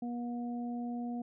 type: harmonic tone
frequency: 240 Hz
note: B3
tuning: 49 cents flat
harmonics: 1 / 2 / 3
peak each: -35 / -50 / -45 dBFS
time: 0.02-1.22 s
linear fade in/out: 5 ms
effects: none